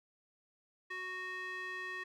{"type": "tone with band-pass filter", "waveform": "square", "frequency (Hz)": 369.7, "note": "F#4", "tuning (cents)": -1, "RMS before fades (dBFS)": -42, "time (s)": [0.9, 2.04], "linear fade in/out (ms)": 10, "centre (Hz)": 1900, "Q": 3.1, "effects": []}